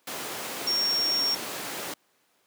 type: tone in noise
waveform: sine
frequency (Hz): 5540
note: F8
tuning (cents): -15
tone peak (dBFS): -23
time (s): 0.67-1.35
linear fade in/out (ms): 5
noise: pink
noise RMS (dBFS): -33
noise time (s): 0.07-1.94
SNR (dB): +7
effects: pink hiss -67 dBFS RMS until 2.46 s + high-pass 300 Hz 12 dB/octave